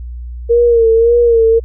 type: tone with vibrato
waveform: sine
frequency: 463.7 Hz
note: A#4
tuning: 9 cents flat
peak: -6 dBFS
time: 0.49-1.6 s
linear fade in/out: 20 ms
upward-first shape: sine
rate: 1.8 Hz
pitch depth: 53 cents each way
effects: added 60 Hz sine -23 dBFS peak until 1.64 s